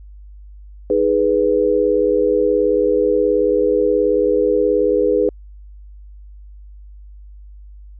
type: chord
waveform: sine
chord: G# minor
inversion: second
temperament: equal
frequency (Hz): 311.1 / 415.3 / 493.9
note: D#4 / G#4 / B4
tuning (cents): 0 / 0 / 0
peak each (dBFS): -21 / -16 / -16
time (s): 0.9-5.29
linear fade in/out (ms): 2
effects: added 50 Hz sine -36 dBFS peak until 7.99 s